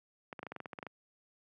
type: clicks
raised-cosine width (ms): 0.5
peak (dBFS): -27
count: 12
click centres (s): 0.328 / 0.392 / 0.43 / 0.467 / 0.52 / 0.563 / 0.603 / 0.658 / 0.732 / 0.788 / 0.828 / 0.867
effects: high-pass 150 Hz 12 dB/octave